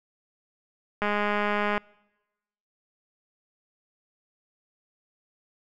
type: click train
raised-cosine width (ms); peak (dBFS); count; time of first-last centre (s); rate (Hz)
0.5; -12; 158; 1.02-1.778; 207
effects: noise-tail reverb RT60 1.0 s tail -26 dB re dry